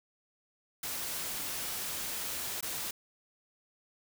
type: noise with dropouts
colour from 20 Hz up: white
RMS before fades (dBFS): -37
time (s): 0.83-2.91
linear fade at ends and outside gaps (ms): 5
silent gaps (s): 2.609-2.626
effects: none